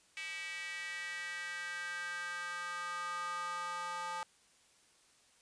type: tone with high-pass filter sweep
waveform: square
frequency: 175.3 Hz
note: F3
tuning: 7 cents sharp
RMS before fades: -41 dBFS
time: 0.17-4.23 s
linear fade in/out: 0 ms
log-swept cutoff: 2300 to 1000 Hz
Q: 4.4
effects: white hiss -67 dBFS RMS until 5.41 s + resampled to 22050 Hz